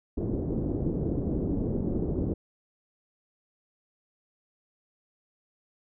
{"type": "low-pass noise", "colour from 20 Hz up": "white", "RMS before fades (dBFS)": -29, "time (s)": [0.17, 2.34], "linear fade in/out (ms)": 10, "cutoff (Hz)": 380, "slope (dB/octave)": 24, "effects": []}